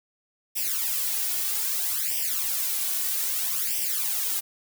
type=noise with flanger; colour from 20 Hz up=blue; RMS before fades=-27 dBFS; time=0.55-4.41 s; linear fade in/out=20 ms; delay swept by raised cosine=0.36 to 2.76 ms; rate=0.62 Hz; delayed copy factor=+0.85; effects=none